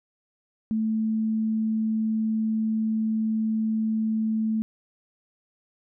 sine tone, 219.8 Hz, A3, 2 cents flat, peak -22 dBFS, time 0.71-4.62 s, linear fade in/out 0 ms, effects none

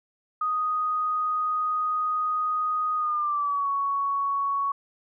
sine tone with pitch glide, 1244.5 to 1115.1 Hz, D#6 to C#6, 0 to +10 cents, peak -23 dBFS, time 0.41-4.72 s, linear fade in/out 5 ms, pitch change -190 cents, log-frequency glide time 2.96-3.68 s, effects none

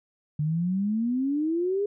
sine exponential sweep, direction up, 146.83 to 416.4 Hz, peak -23 dBFS, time 0.39-1.86 s, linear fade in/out 5 ms, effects none

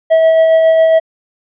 triangle tone with tremolo, 647 Hz, E5, 32 cents flat, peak -3 dBFS, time 0.1-1 s, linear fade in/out 20 ms, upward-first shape sine, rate 7.3 Hz, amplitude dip 25%, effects resampled to 8000 Hz

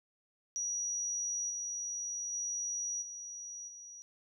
sine tone with level steps, 5800 Hz, F#8, 35 cents flat, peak -33 / -36 / -34 / -42 / -47 dBFS, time 0.56-4.02 s, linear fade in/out 0 ms, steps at 1.49 / 2.32 / 3.01 / 3.67 s, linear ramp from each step 20 ms, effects none

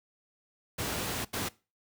pink noise bursts at uneven times, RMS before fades -33 dBFS, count 2, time 0.78-1.25 / 1.33-1.49 s, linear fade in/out 10 ms, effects noise-tail reverb RT60 0.3 s tail -21 dB re dry + high-pass 80 Hz 12 dB/octave

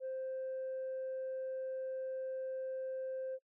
sine tone, 523.3 Hz, C5, in tune, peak -36 dBFS, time 0-3.39 s, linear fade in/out 50 ms, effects noise-tail reverb RT60 0.1 s tail -23 dB re dry + tanh soft clip ceiling -35 dBFS

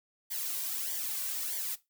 blue noise with flanger, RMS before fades -35 dBFS, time 0.3-1.76 s, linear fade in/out 20 ms, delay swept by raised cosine 0.75 to 2.35 ms, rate 1.6 Hz, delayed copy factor -0.75, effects noise-tail reverb RT60 0.2 s tail -17 dB re dry

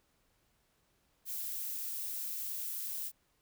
violet noise, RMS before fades -39 dBFS, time 1.25-3.12 s, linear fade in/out 50 ms, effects pink hiss -74 dBFS RMS until 3.41 s

